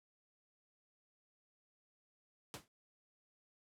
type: noise with exponential decay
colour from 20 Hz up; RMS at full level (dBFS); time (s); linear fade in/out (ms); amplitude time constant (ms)
pink; -42; 2.54-2.68; 0; 29
effects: high-pass 100 Hz 12 dB/octave + low-pass 12000 Hz 12 dB/octave